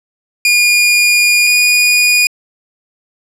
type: tone pair in turn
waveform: sawtooth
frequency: 2432 / 2453 Hz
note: D#7 / D#7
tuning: -40 / -25 cents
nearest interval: unison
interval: 15 cents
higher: second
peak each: -4 dBFS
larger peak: neither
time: 0.45-1.47 / 1.47-2.27 s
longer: first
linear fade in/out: 2 ms
effects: low-pass 12000 Hz 12 dB/octave